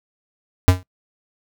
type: tone with exponential decay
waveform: square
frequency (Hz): 91.4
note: F#2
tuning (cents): -21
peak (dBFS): -5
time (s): 0.68-0.83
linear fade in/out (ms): 0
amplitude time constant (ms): 31
effects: noise-tail reverb RT60 0.1 s tail -19 dB re dry